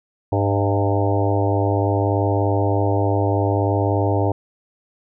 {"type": "harmonic tone with a mistuned harmonic", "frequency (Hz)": 100.6, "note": "G2", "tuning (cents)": 45, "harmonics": [1, 3, 4, 5, 6, 7, 8, 9], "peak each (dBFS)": [-19, -24, -25, -26, -27, -27, -28, -29], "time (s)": [0.32, 4.32], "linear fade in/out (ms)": 5, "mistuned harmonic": 7, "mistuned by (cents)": -43, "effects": []}